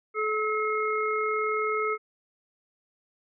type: harmonic tone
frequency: 430.4 Hz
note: A4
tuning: 38 cents flat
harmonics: 1 / 3 / 5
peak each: -28 / -28 / -32 dBFS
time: 0.14-1.98 s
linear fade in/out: 50 ms
effects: none